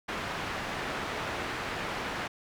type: low-pass noise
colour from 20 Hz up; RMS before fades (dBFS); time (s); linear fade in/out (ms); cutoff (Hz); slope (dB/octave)
white; -35; 0.08-2.28; 10; 1900; 12
effects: none